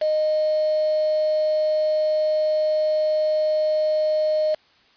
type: tone with quantisation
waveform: sine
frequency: 617 Hz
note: D#5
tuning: 15 cents flat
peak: -18 dBFS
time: 0.01-4.55 s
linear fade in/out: 10 ms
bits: 5
effects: white hiss -57 dBFS RMS until 4.96 s + resampled to 11025 Hz